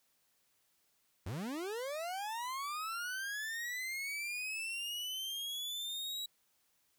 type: linear sweep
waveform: 40% pulse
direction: up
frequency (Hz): 76.4 to 3900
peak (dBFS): -37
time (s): 1.26-6.26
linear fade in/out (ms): 5
effects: white hiss -75 dBFS RMS until 6.98 s